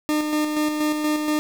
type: tone with tremolo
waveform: 40% pulse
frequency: 303.1 Hz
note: D#4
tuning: 45 cents flat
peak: -18 dBFS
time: 0.09-1.39 s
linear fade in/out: 0 ms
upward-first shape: square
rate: 4.2 Hz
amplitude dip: 40%
effects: 8-bit